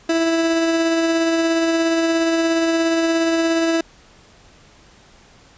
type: tone with tremolo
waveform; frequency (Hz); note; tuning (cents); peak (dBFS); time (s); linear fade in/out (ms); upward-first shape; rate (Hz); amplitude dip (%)
30% pulse; 329.6; E4; 0; -12; 0.09-3.81; 5; sine; 17; 25
effects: pink hiss -49 dBFS RMS until 5.57 s + resampled to 16000 Hz